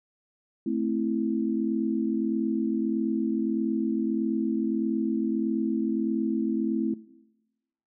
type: chord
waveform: sine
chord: A minor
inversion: none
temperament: equal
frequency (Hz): 220 / 261.6 / 329.6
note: A3 / C4 / E4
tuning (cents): 0 / 0 / 0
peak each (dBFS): -29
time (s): 0.66-6.94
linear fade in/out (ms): 5
effects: noise-tail reverb RT60 1.0 s tail -19 dB re dry